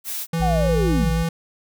blue noise, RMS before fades -28 dBFS, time 0.04-0.27 s, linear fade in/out 50 ms
square tone with vibrato, 164.81 Hz, E3, in tune, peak -21 dBFS, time 0.33-1.29 s, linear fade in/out 5 ms, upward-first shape square, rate 3.6 Hz, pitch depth 9 cents each way
sine tone, 58.27 Hz, A#1, in tune, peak -21 dBFS, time 0.39-1.24 s, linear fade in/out 20 ms
sine linear sweep, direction down, 784 to 123.47 Hz, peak -20 dBFS, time 0.41-1.12 s, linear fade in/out 20 ms
effects none

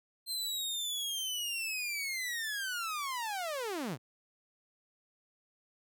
sawtooth linear sweep, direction down, 4165 to 102.4 Hz, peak -31 dBFS, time 0.26-3.98 s, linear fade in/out 50 ms, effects none

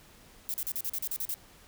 violet noise bursts, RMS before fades -33 dBFS, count 10, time 0.49-1.341 s, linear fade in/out 0 ms, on 50 ms, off 39 ms, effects pink hiss -56 dBFS RMS until 1.67 s

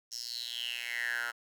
10% pulse tone with high-pass filter sweep, 119.4 Hz, A#2, 42 cents sharp, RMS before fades -37 dBFS, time 0.11-1.32 s, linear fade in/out 20 ms, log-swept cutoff 5700 to 1300 Hz, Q 7.5, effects none

